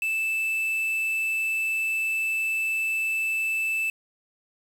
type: tone with quantisation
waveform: triangle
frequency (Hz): 2637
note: E7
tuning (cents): 0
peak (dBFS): -22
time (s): 0.02-3.9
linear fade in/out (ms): 2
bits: 7
effects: none